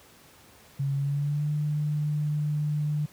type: tone with pitch glide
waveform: sine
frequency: 138.59 to 149.4 Hz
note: C#3 to D3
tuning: 0 to +30 cents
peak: -24 dBFS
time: 0.79-3.06 s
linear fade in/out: 10 ms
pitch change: +130 cents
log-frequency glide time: 0.94-1.48 s
effects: pink hiss -54 dBFS RMS until 3.12 s + high-pass 80 Hz 12 dB/octave